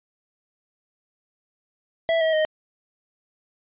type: tone with pitch steps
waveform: square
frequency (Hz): 659.3 / 640.5 / 622.3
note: E5 / E5 / D#5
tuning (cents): 0 / -50 / 0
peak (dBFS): -19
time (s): 2.09-2.45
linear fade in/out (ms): 0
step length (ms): 120
effects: resampled to 8000 Hz